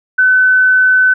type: tone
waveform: sine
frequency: 1512 Hz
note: F#6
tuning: 37 cents sharp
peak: -6 dBFS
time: 0.18-1.14 s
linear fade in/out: 10 ms
effects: none